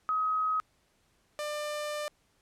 sine / sawtooth tone pair in turn, 1267 / 596.7 Hz, D#6 / D5, +31 / +27 cents, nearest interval octave + minor second, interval 1304 cents, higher first, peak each -26 / -29 dBFS, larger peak first, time 0.09-0.6 / 1.39-2.08 s, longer second, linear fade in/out 0 ms, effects pink hiss -70 dBFS RMS until 2.41 s + low-pass 11000 Hz 12 dB/octave

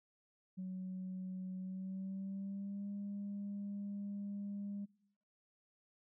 sine tone with pitch glide, 186 to 201.7 Hz, F#3 to G3, +9 to +50 cents, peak -39 dBFS, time 0.57-4.86 s, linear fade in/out 20 ms, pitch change +141 cents, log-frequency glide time 1.58-2.89 s, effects noise-tail reverb RT60 0.9 s tail -25 dB re dry + tanh soft clip ceiling -37 dBFS

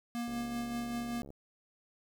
square tone with tremolo, 237.1 Hz, A#3, 30 cents sharp, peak -34 dBFS, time 0.15-1.22 s, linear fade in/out 0 ms, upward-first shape triangle, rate 5.2 Hz, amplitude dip 40%
click train, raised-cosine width 2 ms, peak -36 dBFS, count 73, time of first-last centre 0.28-1.304 s, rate 70.3 Hz
effects 11-bit

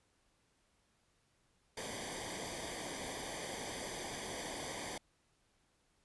pink noise with comb filter, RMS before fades -43 dBFS, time 1.77-4.98 s, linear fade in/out 5 ms, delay 0.74 ms, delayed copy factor -0.8, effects pink hiss -75 dBFS RMS until 6.04 s + resampled to 24000 Hz

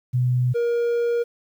sine / triangle tone pair in turn, 124.9 / 472.8 Hz, B2 / A#4, +20 / +24 cents, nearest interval octave + major seventh, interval 2304 cents, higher second, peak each -17 dBFS, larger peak neither, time 0.13-0.54 / 0.54-1.24 s, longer second, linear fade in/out 20 ms, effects 9-bit

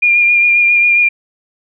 sine tone with vibrato, 2411 Hz, D7, 45 cents sharp, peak -7 dBFS, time 0.02-1.09 s, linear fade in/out 10 ms, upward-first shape triangle, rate 7.4 Hz, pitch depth 25 cents each way, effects none

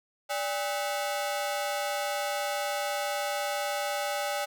sawtooth ring-modulated tone, 696 Hz, F5, 6 cents flat, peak -22 dBFS, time 0.29-4.46 s, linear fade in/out 20 ms, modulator 114 Hz, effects none

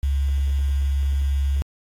sine tone with quantisation, 69.3 Hz, C#2, in tune, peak -18 dBFS, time 0.03-1.62 s, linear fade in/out 0 ms, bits 7, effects AAC 48 kbps

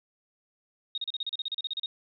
sine tone bursts, 3729 Hz, A#7, in tune, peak -29 dBFS, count 15, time 0.95-1.86 s, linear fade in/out 2 ms, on 28 ms, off 35 ms, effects none

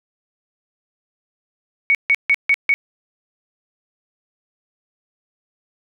sine tone bursts, 2233 Hz, C#7, 12 cents sharp, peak -11 dBFS, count 5, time 1.9-2.74 s, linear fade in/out 0 ms, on 48 ms, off 150 ms, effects none

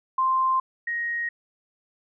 sine tone pair in turn, 1046.5 / 1877.6 Hz, C6 / A#6, 0 / +12 cents, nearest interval minor seventh, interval 1012 cents, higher second, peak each -19 / -25 dBFS, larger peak first, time 0.18-0.6 / 0.87-1.29 s, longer neither, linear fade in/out 5 ms, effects none

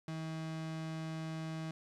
35% pulse tone, 160 Hz, D#3, 49 cents sharp, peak -37 dBFS, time 0.08-1.71 s, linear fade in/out 2 ms, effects low-pass 7000 Hz 12 dB/octave + 12-bit

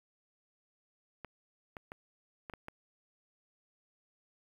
clicks, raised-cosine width 0.5 ms, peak -28 dBFS, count 6, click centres 1.247 / 1.768 / 1.919 / 2.498 / 2.537 / 2.684 s, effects 9-bit

